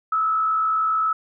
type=tone with frequency modulation; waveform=sine; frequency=1300 Hz; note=E6; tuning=24 cents flat; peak=-18 dBFS; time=0.12-1.13 s; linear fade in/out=5 ms; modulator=63.6 Hz; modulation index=0.43; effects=none